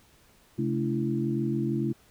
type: tone cluster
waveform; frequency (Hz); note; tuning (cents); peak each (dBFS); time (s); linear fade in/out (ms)
sine; 134.8 / 217.2 / 288.3 / 334.9; C#3 / A3 / D4 / E4; -48 / -22 / -32 / +27; -30 / -30 / -34 / -30; 0.58-1.93; 10
effects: pink hiss -60 dBFS RMS until 2.1 s